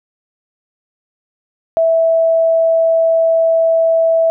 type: tone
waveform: sine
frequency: 656 Hz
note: E5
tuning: 9 cents flat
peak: -9 dBFS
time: 1.77-4.3 s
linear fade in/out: 0 ms
effects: none